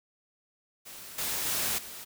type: noise with level steps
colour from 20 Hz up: white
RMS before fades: -45 / -32 / -30 / -43 dBFS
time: 0.85-2.05 s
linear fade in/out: 20 ms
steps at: 1.18 / 1.46 / 1.78 s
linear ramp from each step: 5 ms
effects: none